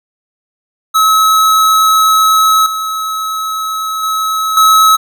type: tone with level steps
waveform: square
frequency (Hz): 1289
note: E6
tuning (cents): -39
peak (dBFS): -7 / -16 / -13 / -5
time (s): 0.94-4.97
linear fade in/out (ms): 20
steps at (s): 2.66 / 4.03 / 4.57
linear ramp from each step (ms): 2
effects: none